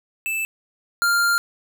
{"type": "tone pair in turn", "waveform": "square", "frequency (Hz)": [2637, 1396.9], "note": ["E7", "F6"], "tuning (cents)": [0, 0], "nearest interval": "major seventh", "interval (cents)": 1100, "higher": "first", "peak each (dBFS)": [-23, -17], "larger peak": "second", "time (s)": [[0.26, 0.45], [1.02, 1.38]], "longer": "second", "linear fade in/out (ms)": 0, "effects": []}